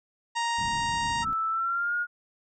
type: harmonic tone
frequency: 934 Hz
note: A#5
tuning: 3 cents sharp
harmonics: 1 / 2 / 3 / 4 / 5 / 6 / 7 / 8 / 9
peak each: -27 / -33 / -37 / -39 / -41 / -43 / -44 / -45 / -46 dBFS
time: 0.35-1.25 s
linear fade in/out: 20 ms
type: low-pass noise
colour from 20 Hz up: white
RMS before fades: -40 dBFS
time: 0.58-1.33 s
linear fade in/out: 0 ms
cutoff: 230 Hz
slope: 24 dB/octave
type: tone with pitch glide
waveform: sine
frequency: 1318.5 to 1429.6 Hz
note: E6 to F6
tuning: 0 to +40 cents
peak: -25 dBFS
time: 1.22-2.07 s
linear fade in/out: 50 ms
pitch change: +140 cents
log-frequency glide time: 1.5-1.95 s
effects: none